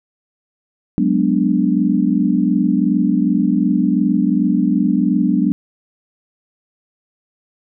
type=chord; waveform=sine; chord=G# half-diminished seventh; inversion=third; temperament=equal; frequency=185 / 207.7 / 246.9 / 293.7 Hz; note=F#3 / G#3 / B3 / D4; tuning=0 / 0 / 0 / 0 cents; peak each=-18 dBFS; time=0.98-5.52 s; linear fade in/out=0 ms; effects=none